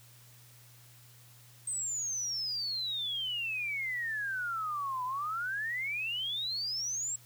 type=exponential two-way sweep; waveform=sine; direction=down then up; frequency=8372 to 987.8 to 7740 Hz; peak=-32 dBFS; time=1.67-7.16 s; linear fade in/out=5 ms; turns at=5.04 s; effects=added 120 Hz sine -57 dBFS peak until 7.25 s + white hiss -59 dBFS RMS until 7.25 s